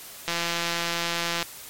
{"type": "click train", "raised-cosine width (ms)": 0.2, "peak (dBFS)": -9, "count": 196, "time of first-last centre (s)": [0.28, 1.427], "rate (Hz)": 170, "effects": ["white hiss -42 dBFS RMS until 1.69 s", "MP3 64 kbps"]}